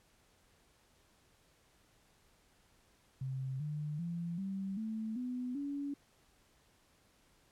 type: tone with pitch steps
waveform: sine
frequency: 132.2 / 150.11 / 170.45 / 193.55 / 219.8 / 249.6 / 283.4 Hz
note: C3 / D3 / F3 / G3 / A3 / B3 / C#4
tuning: +18 / +38 / -42 / -22 / -2 / +19 / +38 cents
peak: -36 dBFS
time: 3.21-5.94 s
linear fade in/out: 5 ms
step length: 390 ms
effects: pink hiss -69 dBFS RMS until 7.51 s + low-pass 12000 Hz 12 dB/octave